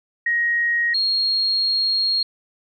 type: tone pair in turn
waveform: sine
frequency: 1883 / 4266 Hz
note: A#6 / C8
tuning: +17 / +33 cents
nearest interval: octave + major second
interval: 1416 cents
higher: second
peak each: -17 / -17 dBFS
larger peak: neither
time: 0.26-0.94 / 0.94-2.23 s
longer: second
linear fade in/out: 5 ms
effects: none